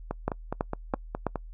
two click trains, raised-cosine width 1 ms, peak -12 / -16 dBFS, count 4 / 7, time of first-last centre 0.28-1.267 / 0.11-1.357 s, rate 3.04 / 4.81 Hz, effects noise-tail reverb RT60 0.1 s tail -26 dB re dry + added 40 Hz sine -40 dBFS peak until 1.53 s

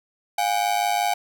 45% pulse ring-modulated tone, 763 Hz, G5, 47 cents flat, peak -17 dBFS, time 0.38-1.14 s, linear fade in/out 5 ms, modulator 52.8 Hz, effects none

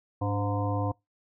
harmonic tone with a mistuned harmonic, 102.8 Hz, G#2, 17 cents flat, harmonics 1 / 3 / 5 / 7 / 9 / 10, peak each -28 / -33 / -35 / -36 / -38 / -38 dBFS, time 0.21-0.92 s, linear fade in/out 10 ms, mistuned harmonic 3, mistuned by -100 cents, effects noise-tail reverb RT60 0.2 s tail -25 dB re dry

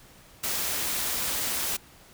white noise, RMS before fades -29 dBFS, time 0.43-1.77 s, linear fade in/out 10 ms, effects pink hiss -53 dBFS RMS until 2.13 s

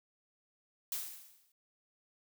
blue noise with exponential decay, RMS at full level -35 dBFS, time 0.92-1.52 s, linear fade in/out 2 ms, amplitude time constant 130 ms, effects none

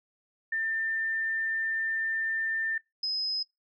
sine tone pair in turn, 1794 / 5074 Hz, A6 / D#8, +33 / +33 cents, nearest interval octave + tritone, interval 1800 cents, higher second, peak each -27 dBFS, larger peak neither, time 0.52-2.78 / 3.03-3.43 s, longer first, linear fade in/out 5 ms, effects noise-tail reverb RT60 0.2 s tail -24 dB re dry

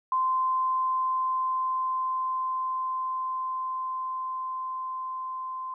sine tone with level ramp, 1037 Hz, C6, 16 cents flat, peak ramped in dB -22 to -32 dBFS, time 0.12-5.74 s, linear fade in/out 2 ms, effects none

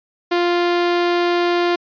sawtooth tone, 349.2 Hz, F4, in tune, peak -11 dBFS, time 0.31-1.76 s, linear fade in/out 10 ms, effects resampled to 11025 Hz

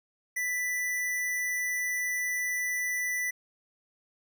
square tone, 1981 Hz, B6, 5 cents sharp, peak -29 dBFS, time 0.36-3.31 s, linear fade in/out 10 ms, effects none

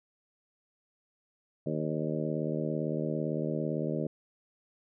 harmonic tone with a mistuned harmonic, 77.78 Hz, D#2, in tune, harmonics 2 / 3 / 4 / 5 / 6 / 7 / 8, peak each -34 / -36 / -37 / -38 / -39 / -39 / -40 dBFS, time 1.66-4.07 s, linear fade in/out 5 ms, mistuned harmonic 8, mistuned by -25 cents, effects none

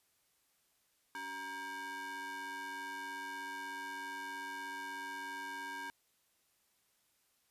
square ring-modulated tone, 329.6 Hz, E4, in tune, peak -39 dBFS, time 1.15-5.9 s, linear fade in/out 0 ms, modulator 1270 Hz, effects white hiss -75 dBFS RMS until 7.5 s + resampled to 32000 Hz

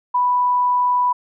sine tone, 987.8 Hz, B5, in tune, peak -14 dBFS, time 0.14-1.13 s, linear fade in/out 10 ms, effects none

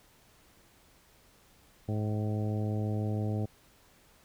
harmonic tone with a mistuned harmonic, 106.1 Hz, G#2, 38 cents sharp, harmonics 1 / 2 / 3 / 4 / 5 / 6 / 7, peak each -30 / -36 / -40 / -42 / -44 / -46 / -47 dBFS, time 1.88-3.46 s, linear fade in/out 10 ms, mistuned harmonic 7, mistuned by +47 cents, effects pink hiss -62 dBFS RMS until 4.24 s

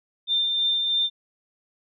sine tone with tremolo, 3593 Hz, A7, 36 cents sharp, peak -19 dBFS, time 0.27-1.1 s, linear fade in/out 50 ms, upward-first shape sine, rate 3.1 Hz, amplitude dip 30%, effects none

